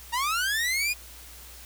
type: linear sweep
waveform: sawtooth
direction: up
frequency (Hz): 910 to 2489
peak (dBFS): -21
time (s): 0.12-0.94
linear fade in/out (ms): 20
effects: added 60 Hz sine -48 dBFS peak until 1.65 s + white hiss -47 dBFS RMS until 1.65 s